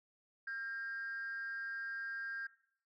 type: tone with frequency modulation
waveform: sine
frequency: 1603 Hz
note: G6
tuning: 38 cents sharp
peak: -38 dBFS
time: 0.47-2.47 s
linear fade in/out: 5 ms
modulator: 241 Hz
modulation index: 0.36
effects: noise-tail reverb RT60 0.6 s tail -17 dB re dry + tanh soft clip ceiling -36 dBFS